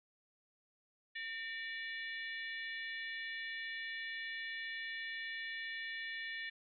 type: harmonic tone with a mistuned harmonic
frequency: 578 Hz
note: D5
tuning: 28 cents flat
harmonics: 3 / 4 / 5 / 6 / 7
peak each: -42 / -48 / -52 / -50 / -55 dBFS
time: 1.15-6.5 s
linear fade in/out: 10 ms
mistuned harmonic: 3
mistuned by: +79 cents
effects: none